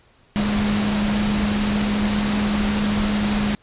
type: tone in noise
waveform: sine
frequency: 207.7 Hz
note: G#3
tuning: in tune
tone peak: -19 dBFS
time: 0.36-3.55 s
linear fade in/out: 0 ms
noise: pink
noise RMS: -25 dBFS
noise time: 0.36-3.55 s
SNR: +3 dB
effects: pink hiss -56 dBFS RMS until 3.62 s + resampled to 8000 Hz